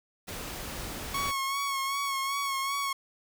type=noise; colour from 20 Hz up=pink; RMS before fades=-38 dBFS; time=0.27-1.32 s; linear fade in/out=20 ms
type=tone with vibrato; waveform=sawtooth; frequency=1102 Hz; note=C#6; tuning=11 cents flat; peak=-25 dBFS; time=1.14-2.93 s; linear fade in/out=5 ms; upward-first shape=sine; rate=2.6 Hz; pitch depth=36 cents each way
effects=none